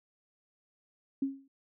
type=tone with exponential decay; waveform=sine; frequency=272.3 Hz; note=C#4; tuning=31 cents flat; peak=-25 dBFS; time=1.22-1.48 s; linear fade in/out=5 ms; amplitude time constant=55 ms; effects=none